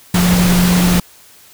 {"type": "tone in noise", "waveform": "sine", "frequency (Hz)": 178.4, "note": "F3", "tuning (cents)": 37, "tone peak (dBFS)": -10, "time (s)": [0.14, 1], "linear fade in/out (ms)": 5, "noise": "pink", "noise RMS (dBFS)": -17, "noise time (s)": [0.14, 1], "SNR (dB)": 4, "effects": ["white hiss -44 dBFS RMS until 1.53 s"]}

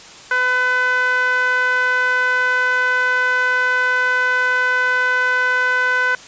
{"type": "tone with band-pass filter", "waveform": "sawtooth", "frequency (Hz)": 503, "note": "B4", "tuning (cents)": 32, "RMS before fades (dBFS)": -17, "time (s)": [0.31, 6.15], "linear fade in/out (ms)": 2, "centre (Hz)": 1500, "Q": 4.4, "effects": ["white hiss -39 dBFS RMS until 6.27 s", "resampled to 16000 Hz"]}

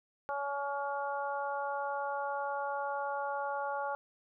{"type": "harmonic tone", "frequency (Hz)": 281.9, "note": "C#4", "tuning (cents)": 29, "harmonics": [2, 3, 4, 5], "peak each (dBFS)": [-38, -36, -41, -41], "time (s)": [0.29, 3.95], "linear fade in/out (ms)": 0, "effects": []}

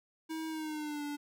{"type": "tone with pitch glide", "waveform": "square", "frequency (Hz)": [319.5, 291.3], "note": ["D#4", "D4"], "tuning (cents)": [46, -14], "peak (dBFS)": -37, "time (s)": [0.29, 1.17], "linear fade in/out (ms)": 20, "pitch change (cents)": -160, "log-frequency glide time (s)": [0.48, 1.04], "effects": []}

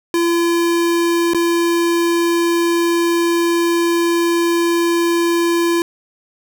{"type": "tone with dropouts", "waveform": "square", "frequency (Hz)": 340.2, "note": "F4", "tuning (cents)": -45, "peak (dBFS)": -14, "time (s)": [0.14, 5.82], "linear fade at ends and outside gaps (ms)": 1, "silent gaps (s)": [1.335, 1.346], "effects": []}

